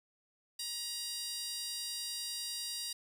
15% pulse tone with high-pass filter, 950 Hz, A#5, 33 cents sharp, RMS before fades -40 dBFS, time 0.59-2.93 s, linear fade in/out 5 ms, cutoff 5300 Hz, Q 3.3, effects none

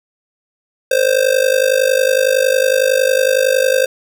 square tone with amplitude modulation, 523.3 Hz, C5, in tune, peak -8 dBFS, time 0.91-3.86 s, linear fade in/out 5 ms, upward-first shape sine, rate 50.9 Hz, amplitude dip 85%, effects none

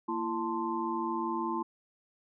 sine tone cluster, 231 / 336.1 / 887 / 1044 Hz, A#3 / E4 / A5 / C6, -16 / +34 / +14 / -4 cents, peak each -38 / -34 / -36 / -35 dBFS, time 0.08-1.63 s, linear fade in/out 10 ms, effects none

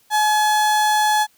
35% pulse tone, 850 Hz, G#5, 40 cents sharp, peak -13 dBFS, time 0.1-1.27 s, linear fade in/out 50 ms, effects white hiss -58 dBFS RMS until 1.37 s

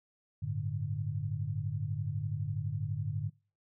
sine chord, G suspended second, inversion none, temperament equal, 98 / 110 / 146.83 Hz, G2 / A2 / D3, 0 / 0 / 0 cents, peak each -37 / -36 / -36 dBFS, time 0.42-3.3 s, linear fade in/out 10 ms, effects noise-tail reverb RT60 0.4 s tail -25 dB re dry

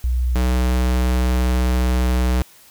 sine / square tone pair in turn, 61.74 / 62.46 Hz, B1 / B1, 0 / +20 cents, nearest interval unison, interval 20 cents, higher second, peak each -16 dBFS, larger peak neither, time 0.04-0.35 / 0.35-2.42 s, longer second, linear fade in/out 0 ms, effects white hiss -48 dBFS RMS until 2.7 s

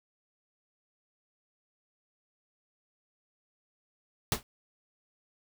pink noise with exponential decay, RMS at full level -23 dBFS, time 4.32-4.43 s, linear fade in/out 1 ms, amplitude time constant 23 ms, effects none

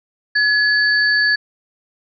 sine tone pair together, 1697 / 4530 Hz, G#6 / C#8, +37 / +37 cents, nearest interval octave + perfect fourth, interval 1700 cents, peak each -13 / -20 dBFS, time 0.35-1.36 s, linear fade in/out 10 ms, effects none

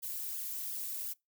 violet noise with flanger, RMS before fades -39 dBFS, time 0.02-1.14 s, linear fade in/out 20 ms, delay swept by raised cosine 0.6 to 3.1 ms, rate 2.8 Hz, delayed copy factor +0.95, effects noise-tail reverb RT60 0.2 s tail -24 dB re dry

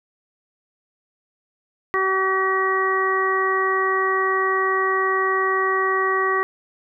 harmonic tone, 381.2 Hz, G4, 48 cents flat, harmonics 1 / 2 / 3 / 4 / 5, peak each -23 / -31 / -21 / -33 / -23 dBFS, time 1.94-6.43 s, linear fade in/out 0 ms, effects none

